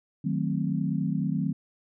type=chord; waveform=sine; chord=D# diminished seventh; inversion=none; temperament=equal; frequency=155.56 / 185 / 220 / 261.6 Hz; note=D#3 / F#3 / A3 / C4; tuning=0 / 0 / 0 / 0 cents; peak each=-29 / -29 / -32 / -32 dBFS; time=0.24-1.53 s; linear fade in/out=10 ms; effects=none